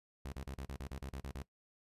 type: tone bursts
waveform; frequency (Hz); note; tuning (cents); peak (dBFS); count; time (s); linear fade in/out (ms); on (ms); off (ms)
sawtooth; 67.6; C#2; -43; -38; 11; 0.25-1.42; 0; 70; 40
effects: noise-tail reverb RT60 0.1 s tail -19 dB re dry + resampled to 32000 Hz